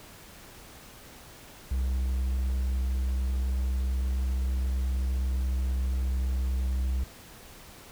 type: tone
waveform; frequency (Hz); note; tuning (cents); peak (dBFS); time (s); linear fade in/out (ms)
triangle; 64.3; C2; -30; -23; 1.71-7.04; 5
effects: pink hiss -49 dBFS RMS until 7.91 s